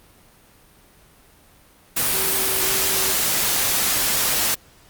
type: tone in noise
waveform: sine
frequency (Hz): 382.7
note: G4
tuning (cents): -42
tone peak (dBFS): -31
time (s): 2.13-3.13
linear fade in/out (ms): 10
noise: white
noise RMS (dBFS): -20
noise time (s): 1.96-4.55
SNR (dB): -14
effects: pink hiss -52 dBFS RMS until 4.89 s + Opus 32 kbps